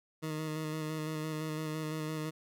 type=tone with vibrato; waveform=20% pulse; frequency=155.8 Hz; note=D#3; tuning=3 cents sharp; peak=-30 dBFS; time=0.22-2.31 s; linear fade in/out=20 ms; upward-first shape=square; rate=5.9 Hz; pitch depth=18 cents each way; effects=none